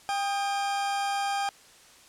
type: tone pair together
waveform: 40% pulse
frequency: 798.5 / 1242 Hz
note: G5 / D#6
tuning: +32 / -3 cents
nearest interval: minor sixth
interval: 765 cents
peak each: -26 / -36 dBFS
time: 0.09-1.49 s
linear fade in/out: 0 ms
effects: white hiss -54 dBFS RMS until 2.08 s + low-pass 9000 Hz 12 dB/octave